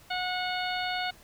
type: harmonic tone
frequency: 730 Hz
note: F#5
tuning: 24 cents flat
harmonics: 1 / 2 / 3 / 4 / 5 / 6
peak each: -32 / -35 / -37 / -38 / -39 / -40 dBFS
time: 0.1-1.11 s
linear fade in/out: 10 ms
effects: pink hiss -55 dBFS RMS until 1.23 s